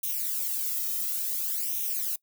violet noise with flanger, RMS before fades -30 dBFS, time 0.03-2.16 s, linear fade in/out 5 ms, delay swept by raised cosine 0.32 to 1.62 ms, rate 0.57 Hz, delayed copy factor +0.9, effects noise-tail reverb RT60 0.1 s tail -23 dB re dry

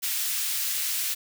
white high-pass noise, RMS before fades -28 dBFS, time 0.02-1.15 s, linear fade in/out 20 ms, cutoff 2100 Hz, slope 12 dB/octave, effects none

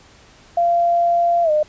sine tone with pitch glide, 689 to 606.8 Hz, F5 to D#5, -24 to -44 cents, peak -13 dBFS, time 0.57-1.63 s, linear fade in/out 5 ms, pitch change -220 cents, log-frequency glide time 1.43-1.51 s, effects pink hiss -48 dBFS RMS until 1.68 s + resampled to 16000 Hz

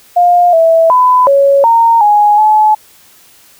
sine tone with pitch steps, 706 / 656 / 1003 / 556 / 921 / 832 / 857 Hz, F5 / E5 / B5 / C#5 / A#5 / G#5 / A5, +19 / -9 / +26 / +5 / -21 / +3 / -46 cents, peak -4 dBFS, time 0.16-2.75 s, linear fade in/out 10 ms, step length 370 ms, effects white hiss -43 dBFS RMS until 3.59 s

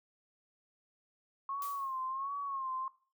sine tone with vibrato, 1085 Hz, C#6, 37 cents flat, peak -35 dBFS, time 1.49-2.88 s, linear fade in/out 2 ms, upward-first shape sine, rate 1.4 Hz, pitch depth 76 cents each way
blue noise with exponential decay, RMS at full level -44 dBFS, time 1.62-2.08 s, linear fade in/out 1 ms, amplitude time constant 98 ms
effects noise-tail reverb RT60 0.4 s tail -19 dB re dry

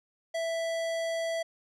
sine tone with hard clipping, 660 Hz, E5, 2 cents sharp, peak -31 dBFS, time 0.34-1.43 s, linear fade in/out 10 ms, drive 18 dB, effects none

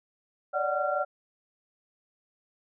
sine tone cluster, 573 / 598 / 744 / 1375 Hz, D5 / D5 / F#5 / F6, -43 / +31 / +9 / -27 cents, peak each -31 dBFS, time 0.53-1.05 s, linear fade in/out 20 ms, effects none

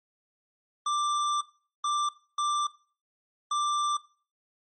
square tone bursts at uneven times, 1180 Hz, D6, 8 cents sharp, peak -26 dBFS, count 4, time 0.86-1.41 / 1.84-2.09 / 2.38-2.67 / 3.51-3.97 s, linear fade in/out 5 ms, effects noise-tail reverb RT60 0.4 s tail -18 dB re dry + MP3 32 kbps

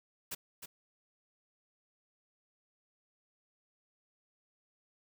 white noise with echo, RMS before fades -39 dBFS, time 0.31-0.35 s, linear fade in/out 10 ms, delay 310 ms, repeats 1, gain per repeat -7 dB, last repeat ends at 0.66 s, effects none

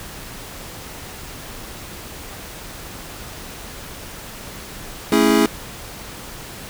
square chord, A major seventh, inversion none, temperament equal with one note detuned, 220 / 274.8 / 329.6 / 415.3 Hz, A3 / C#4 / E4 / G#4, 0 / -15 / 0 / 0 cents, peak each -19 dBFS, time 5.12-5.46 s, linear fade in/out 2 ms, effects pink hiss -35 dBFS RMS until 6.69 s

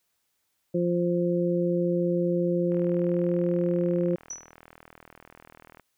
harmonic tone, 174.61 Hz, F3, in tune, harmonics 1 / 2 / 3, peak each -26 / -26 / -28 dBFS, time 0.74-4.16 s, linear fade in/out 10 ms
click train, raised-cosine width 0.5 ms, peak -32 dBFS, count 125, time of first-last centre 2.72-5.797 s, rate 40.3 Hz
sine tone with exponential decay, 5920 Hz, F#8, in tune, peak -30 dBFS, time 4.3-4.54 s, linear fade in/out 5 ms, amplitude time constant 51 ms
effects white hiss -75 dBFS RMS until 5.97 s

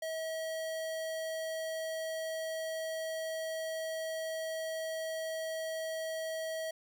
square tone, 642 Hz, E5, 46 cents flat, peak -36 dBFS, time 0.02-6.71 s, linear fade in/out 5 ms, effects none

